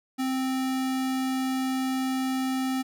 square tone, 261.6 Hz, C4, in tune, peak -26 dBFS, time 0.18-2.83 s, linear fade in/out 20 ms, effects none

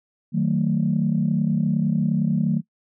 sine chord, D# diminished, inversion none, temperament just, 155.56 / 186.68 / 224 Hz, D#3 / F#3 / A3, 0 / +16 / +31 cents, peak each -22 dBFS, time 0.32-2.62 s, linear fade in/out 50 ms, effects noise-tail reverb RT60 0.1 s tail -23 dB re dry + tanh soft clip ceiling -10 dBFS

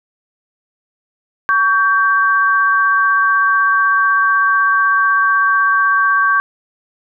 sine tone pair together, 1129 / 1571 Hz, C#6 / G6, +31 / +3 cents, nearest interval tritone, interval 572 cents, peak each -13 dBFS, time 1.49-6.4 s, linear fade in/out 0 ms, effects none

